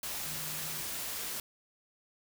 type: tone in noise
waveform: sine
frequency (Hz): 155.56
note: D#3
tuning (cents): 0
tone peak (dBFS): -48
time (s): 0.26-0.81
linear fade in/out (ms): 2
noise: white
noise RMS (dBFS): -38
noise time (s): 0.03-1.4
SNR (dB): -13
effects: none